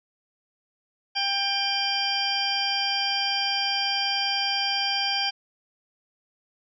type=harmonic tone with a mistuned harmonic; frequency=795 Hz; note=G5; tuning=24 cents sharp; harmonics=1 / 2 / 3 / 4 / 6 / 7; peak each=-30 / -34 / -32 / -28 / -28 / -34 dBFS; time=1.15-5.31 s; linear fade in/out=20 ms; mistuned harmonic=4; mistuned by=-19 cents; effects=none